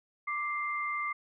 sine tone pair together, 1177 / 2093 Hz, D6 / C7, +3 / 0 cents, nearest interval minor seventh, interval 997 cents, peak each -33 / -34 dBFS, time 0.27-1.13 s, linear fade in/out 10 ms, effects none

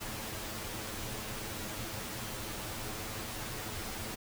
pink noise with comb filter, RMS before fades -40 dBFS, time 0-4.16 s, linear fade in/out 20 ms, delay 9.3 ms, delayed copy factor +0.6, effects none

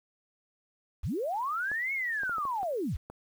sine linear two-way sweep, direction up then down, 35.77 to 2217 to 35.77 Hz, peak -29 dBFS, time 1.03-2.97 s, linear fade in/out 10 ms, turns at 1.93 s
clicks, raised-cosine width 1 ms, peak -29 dBFS, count 7, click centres 1.716 / 2.234 / 2.295 / 2.383 / 2.453 / 2.631 / 3.1 s
effects 9-bit

